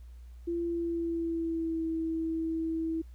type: tone with pitch glide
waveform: sine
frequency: 340.6 to 324.5 Hz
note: F4 to E4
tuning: -43 to -27 cents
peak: -29 dBFS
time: 0.47-3.02 s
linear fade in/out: 10 ms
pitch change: -84 cents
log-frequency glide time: 0.65-1.85 s
effects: added 60 Hz sine -45 dBFS peak until 3.14 s + pink hiss -69 dBFS RMS until 3.14 s